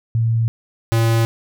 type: tone pair in turn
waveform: sine / square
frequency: 114.2 / 114.2 Hz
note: A#2 / A#2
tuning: -35 / -35 cents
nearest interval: unison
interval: 0 cents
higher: neither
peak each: -14 dBFS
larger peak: neither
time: 0.15-0.48 / 0.92-1.25 s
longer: neither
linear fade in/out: 0 ms
effects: none